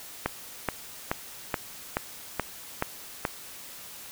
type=click train; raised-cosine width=0.5 ms; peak=-10 dBFS; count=8; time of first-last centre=0.26-3.251 s; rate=2.34 Hz; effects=white hiss -44 dBFS RMS until 4.11 s